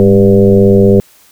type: tone with frequency modulation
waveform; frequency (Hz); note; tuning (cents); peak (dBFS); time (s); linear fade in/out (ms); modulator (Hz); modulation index
sine; 298.3; D4; +27; -3; 0-1; 0; 95.8; 2.2
effects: white hiss -45 dBFS RMS until 1.31 s